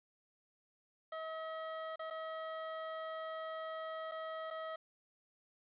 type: tone with dropouts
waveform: 25% pulse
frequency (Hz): 640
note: D#5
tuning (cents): +49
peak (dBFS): -37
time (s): 1.12-4.76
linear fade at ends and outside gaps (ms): 5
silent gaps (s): 1.959-1.993 / 2.102-2.107 / 4.114-4.118 / 4.504-4.508
effects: resampled to 8000 Hz + 11-bit